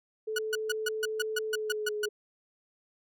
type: tone with pitch glide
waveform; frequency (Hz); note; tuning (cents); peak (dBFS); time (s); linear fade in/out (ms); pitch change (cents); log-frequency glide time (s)
sine; 435.6 to 421; A4 to G#4; -17 to +24; -31; 0.27-2.09; 10; -59; 1.46-1.97
type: tone bursts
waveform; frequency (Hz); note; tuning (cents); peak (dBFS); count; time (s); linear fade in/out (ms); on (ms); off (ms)
sawtooth; 1465; F#6; -18; -24; 11; 0.36-2.057; 5; 27; 140
effects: none